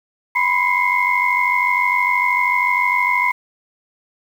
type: tone cluster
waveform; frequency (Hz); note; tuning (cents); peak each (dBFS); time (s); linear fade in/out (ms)
sine; 983 / 1030 / 2069 / 2162; B5 / C6 / C7 / C#7; -8 / -28 / -20 / -44; -18 / -25 / -19 / -19; 0.35-3.32; 10
effects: tanh soft clip ceiling -4 dBFS + 7-bit